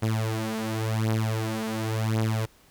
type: beating tone pair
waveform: sawtooth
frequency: 110 / 110.92 Hz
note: A2 / A2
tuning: 0 / +14 cents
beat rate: 0.92 Hz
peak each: -24 dBFS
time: 0.02-2.46 s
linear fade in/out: 10 ms
effects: pink hiss -58 dBFS RMS until 2.7 s